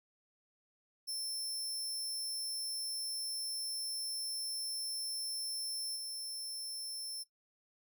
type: tone with level steps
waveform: sawtooth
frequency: 5340 Hz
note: E8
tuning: 22 cents sharp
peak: -34 / -37 dBFS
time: 1.07-7.24 s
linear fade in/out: 20 ms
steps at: 5.95 s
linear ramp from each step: 20 ms
effects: noise-tail reverb RT60 0.1 s tail -18 dB re dry